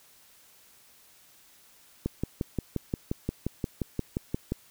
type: click train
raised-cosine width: 3 ms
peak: -15 dBFS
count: 15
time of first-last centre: 2.06-4.52 s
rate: 5.69 Hz
effects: white hiss -58 dBFS RMS until 4.7 s